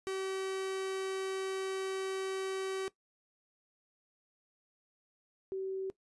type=tone pair in turn; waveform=45% pulse / sine; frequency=382.7 / 382.7 Hz; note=G4 / G4; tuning=-42 / -42 cents; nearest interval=unison; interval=0 cents; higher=neither; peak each=-34 / -34 dBFS; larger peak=neither; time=0.07-2.88 / 5.52-5.9 s; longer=first; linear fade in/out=0 ms; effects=noise-tail reverb RT60 0.1 s tail -18 dB re dry + resampled to 24000 Hz